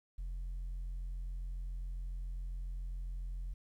sine tone, 43.65 Hz, F1, in tune, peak -35 dBFS, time 0.18-3.54 s, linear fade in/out 10 ms, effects tanh soft clip ceiling -37 dBFS + 12-bit

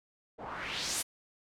white noise with low-pass filter sweep, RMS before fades -37 dBFS, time 0.38-1.03 s, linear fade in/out 20 ms, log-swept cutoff 640 to 11000 Hz, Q 2, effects none

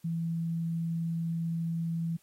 sine tone, 166 Hz, E3, 12 cents sharp, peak -29 dBFS, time 0.04-2.17 s, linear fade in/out 10 ms, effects white hiss -66 dBFS RMS until 2.22 s + AAC 48 kbps

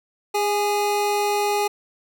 square tone pair together, 408.6 / 830.6 Hz, G#4 / G#5, -28 / 0 cents, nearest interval octave, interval 1228 cents, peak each -23 dBFS, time 0.34-1.68 s, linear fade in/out 10 ms, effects none

